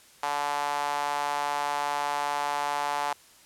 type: tone with high-pass filter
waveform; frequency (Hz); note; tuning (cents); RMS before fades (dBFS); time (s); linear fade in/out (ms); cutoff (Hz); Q
sawtooth; 144.9; D3; -23; -29; 0.23-3.13; 0; 850; 4
effects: white hiss -55 dBFS RMS until 3.45 s + low-pass 11000 Hz 12 dB/octave